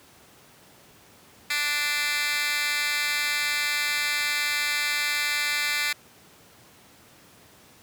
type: tone with high-pass filter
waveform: 10% pulse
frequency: 293.7 Hz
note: D4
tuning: in tune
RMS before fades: -26 dBFS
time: 1.5-5.93 s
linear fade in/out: 5 ms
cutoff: 2400 Hz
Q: 2.9
effects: pink hiss -53 dBFS RMS until 7.82 s + high-pass 100 Hz 12 dB/octave